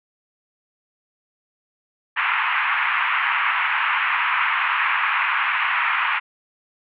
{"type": "band-pass noise", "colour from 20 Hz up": "pink", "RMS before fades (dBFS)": -21, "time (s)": [2.16, 6.2], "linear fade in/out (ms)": 20, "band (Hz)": [950, 2700], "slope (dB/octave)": 48, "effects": []}